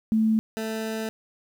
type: tone pair in turn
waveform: sine / 20% pulse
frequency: 220 / 220.8 Hz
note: A3 / A3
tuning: 0 / +6 cents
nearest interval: unison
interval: 6 cents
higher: second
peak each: -18 / -23 dBFS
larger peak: first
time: 0.12-0.39 / 0.57-1.09 s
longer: second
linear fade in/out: 0 ms
effects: 9-bit